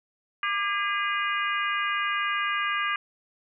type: harmonic tone with a mistuned harmonic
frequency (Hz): 408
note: G#4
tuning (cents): -31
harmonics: 3 / 4 / 5 / 6 / 7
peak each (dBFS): -28 / -30 / -32 / -34 / -35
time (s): 0.43-2.96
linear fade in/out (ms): 2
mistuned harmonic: 3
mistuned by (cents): -48
effects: none